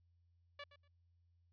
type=tone with echo; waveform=10% pulse; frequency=575 Hz; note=D5; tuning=37 cents flat; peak=-39 dBFS; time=0.59-0.64 s; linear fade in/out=5 ms; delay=120 ms; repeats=2; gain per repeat=-14 dB; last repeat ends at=0.88 s; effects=added 86 Hz sine -70 dBFS peak until 1.52 s + resampled to 11025 Hz

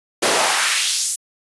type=noise with high-pass filter sweep; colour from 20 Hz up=pink; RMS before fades=-18 dBFS; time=0.22-1.16 s; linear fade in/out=10 ms; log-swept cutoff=340 to 8900 Hz; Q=1.4; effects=resampled to 24000 Hz

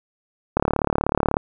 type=click train; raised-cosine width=1 ms; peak=-4 dBFS; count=30; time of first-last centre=0.57-1.369 s; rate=36.3 Hz; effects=none

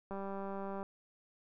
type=click train; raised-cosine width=1 ms; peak=-29 dBFS; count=142; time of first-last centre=0.11-0.829 s; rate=196 Hz; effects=none

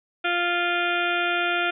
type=harmonic tone; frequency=349.2 Hz; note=F4; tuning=in tune; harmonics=1 / 2 / 4 / 5 / 6 / 7 / 8 / 9 / 10; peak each=-30 / -28 / -25 / -34 / -36 / -29 / -35 / -35 / -36 dBFS; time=0.24-1.71 s; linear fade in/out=10 ms; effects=none

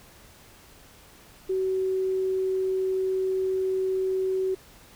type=tone; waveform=sine; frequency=377.7 Hz; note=F#4; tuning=36 cents sharp; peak=-23 dBFS; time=1.49-4.55 s; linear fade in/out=10 ms; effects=pink hiss -52 dBFS RMS until 4.95 s

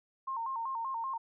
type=tone with vibrato; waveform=sine; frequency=987.8 Hz; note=B5; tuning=in tune; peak=-33 dBFS; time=0.27-1.18 s; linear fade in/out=10 ms; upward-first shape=square; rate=5.2 Hz; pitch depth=130 cents each way; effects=none

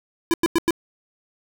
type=tone bursts; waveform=square; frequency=335.6 Hz; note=E4; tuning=31 cents sharp; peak=-16 dBFS; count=4; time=0.31-0.707 s; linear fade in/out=0 ms; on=28 ms; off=95 ms; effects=9-bit

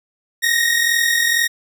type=tone pair together; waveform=sawtooth; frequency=1847.9 / 1890 Hz; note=A#6 / A#6; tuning=-16 / +23 cents; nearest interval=unison; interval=39 cents; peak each=-14 dBFS; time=0.42-1.48 s; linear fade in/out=20 ms; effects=none

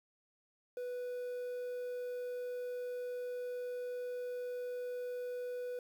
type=tone with quantisation; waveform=triangle; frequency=493.9 Hz; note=B4; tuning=in tune; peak=-36 dBFS; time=0.77-5.79 s; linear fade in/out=2 ms; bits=10; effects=none

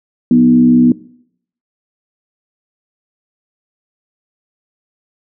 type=tone with frequency modulation; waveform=sine; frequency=244.9 Hz; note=B3; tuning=14 cents flat; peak=-5 dBFS; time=0.31-0.92 s; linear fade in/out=2 ms; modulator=66 Hz; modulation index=0.64; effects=noise-tail reverb RT60 0.7 s tail -21 dB re dry

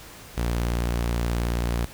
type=tone; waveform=sawtooth; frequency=58.7 Hz; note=A#1; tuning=13 cents sharp; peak=-19 dBFS; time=0.37-1.86 s; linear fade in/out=10 ms; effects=pink hiss -44 dBFS RMS until 1.93 s

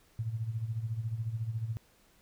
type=tone with tremolo; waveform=sine; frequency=112.6 Hz; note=A2; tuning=40 cents sharp; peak=-29 dBFS; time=0.19-1.77 s; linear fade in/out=0 ms; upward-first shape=sine; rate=14 Hz; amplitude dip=70%; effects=pink hiss -65 dBFS RMS until 2.21 s

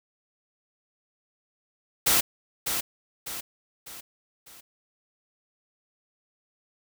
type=noise with echo; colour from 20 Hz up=white; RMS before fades=-21 dBFS; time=2.06-2.21 s; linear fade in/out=10 ms; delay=600 ms; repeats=4; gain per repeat=-7 dB; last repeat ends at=4.61 s; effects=none

